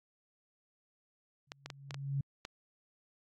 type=tone with exponential growth; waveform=sine; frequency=138.59 Hz; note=C#3; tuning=in tune; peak=-29 dBFS; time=1.47-2.21 s; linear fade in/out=5 ms; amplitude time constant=160 ms
type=clicks; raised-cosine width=0.2 ms; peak=-24 dBFS; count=6; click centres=1.519 / 1.66 / 1.702 / 1.908 / 1.944 / 2.451 s
effects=AAC 48 kbps